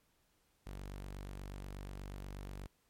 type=tone; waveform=sawtooth; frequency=48.29 Hz; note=G1; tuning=25 cents flat; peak=-40 dBFS; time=0.66-2.67 s; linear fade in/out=10 ms; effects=pink hiss -75 dBFS RMS until 2.89 s + MP3 64 kbps